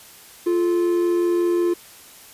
triangle tone pair together, 348.1 / 433.6 Hz, F4 / A4, -6 / -25 cents, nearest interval major third, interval 381 cents, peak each -15 / -27 dBFS, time 0.46-1.74 s, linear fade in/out 10 ms, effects white hiss -45 dBFS RMS until 2.33 s + resampled to 32000 Hz

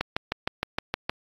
click train, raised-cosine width 0.3 ms, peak -9 dBFS, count 8, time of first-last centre 0.01-1.095 s, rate 6.45 Hz, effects AAC 32 kbps

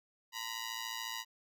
10% pulse ring-modulated tone, 966 Hz, B5, 39 cents flat, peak -27 dBFS, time 0.32-1.25 s, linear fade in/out 50 ms, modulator 57 Hz, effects none

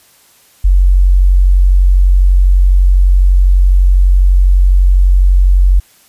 sine tone, 46 Hz, F#1, 9 cents flat, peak -4 dBFS, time 0.64-5.8 s, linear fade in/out 10 ms, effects white hiss -47 dBFS RMS until 6.08 s + resampled to 32000 Hz

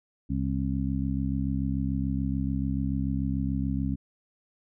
harmonic tone, 66.9 Hz, C2, 39 cents sharp, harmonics 1 / 2 / 3 / 4, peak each -31 / -31 / -31 / -31 dBFS, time 0.29-3.96 s, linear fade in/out 20 ms, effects none

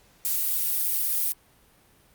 violet noise, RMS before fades -25 dBFS, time 0.25-1.32 s, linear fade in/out 0 ms, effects pink hiss -59 dBFS RMS until 2.14 s + Opus 48 kbps

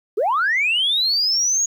sine linear sweep, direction up, 364.9 to 6730 Hz, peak -15 dBFS, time 0.17-1.66 s, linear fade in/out 10 ms, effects tanh soft clip ceiling -12 dBFS + 9-bit

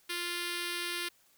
5% pulse tone with notch filter, 349.2 Hz, F4, in tune, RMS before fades -36 dBFS, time 0.09-1.09 s, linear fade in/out 10 ms, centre 730 Hz, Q 0.68, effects white hiss -66 dBFS RMS until 1.37 s

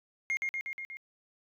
sine tone with echo, 2133 Hz, C7, 33 cents sharp, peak -25 dBFS, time 0.3-0.37 s, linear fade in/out 0 ms, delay 120 ms, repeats 5, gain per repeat -3 dB, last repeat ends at 0.97 s, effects tanh soft clip ceiling -27 dBFS

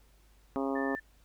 harmonic tone, 136.3 Hz, C#3, 29 cents flat, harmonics 2 / 3 / 4 / 5 / 6 / 7 / 8 / 9, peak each -32 / -36 / -38 / -40 / -42 / -43 / -44 / -45 dBFS, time 0.56-0.95 s, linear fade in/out 0 ms
sine tone, 1774 Hz, A6, 14 cents sharp, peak -37 dBFS, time 0.75-1 s, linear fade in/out 10 ms
effects added 50 Hz sine -60 dBFS peak until 1.24 s + pink hiss -67 dBFS RMS until 1.24 s

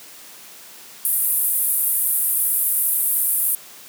white band-pass noise, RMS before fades -20 dBFS, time 1.05-3.55 s, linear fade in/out 0 ms, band 9500 to 15000 Hz, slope 48 dB/octave, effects white hiss -42 dBFS RMS until 3.88 s + high-pass 150 Hz 12 dB/octave

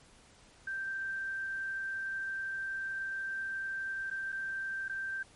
sine tone with dropouts, 1568 Hz, G6, in tune, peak -34 dBFS, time 0.67-5.23 s, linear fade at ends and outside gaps 5 ms, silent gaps 4.101-4.111 / 4.321-4.325 / 4.883-4.895 s, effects pink hiss -60 dBFS RMS until 5.35 s + MP3 48 kbps

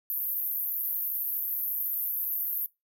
white band-pass noise, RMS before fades -31 dBFS, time 0.1-2.66 s, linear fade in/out 0 ms, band 12000 to 15000 Hz, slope 96 dB/octave, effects noise-tail reverb RT60 0.2 s tail -22 dB re dry

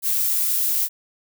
violet noise, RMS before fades -21 dBFS, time 0.02-0.89 s, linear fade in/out 50 ms, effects none

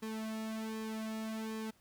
sawtooth tone with flanger, 220 Hz, A3, in tune, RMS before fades -40 dBFS, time 0.02-1.71 s, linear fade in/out 10 ms, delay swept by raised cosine 1.4 to 2.6 ms, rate 1.3 Hz, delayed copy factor -0.85, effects pink hiss -69 dBFS RMS until 1.8 s

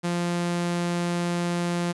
sawtooth tone, 173.7 Hz, F3, 9 cents flat, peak -20 dBFS, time 0.03-1.93 s, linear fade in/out 20 ms, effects resampled to 24000 Hz + 9-bit

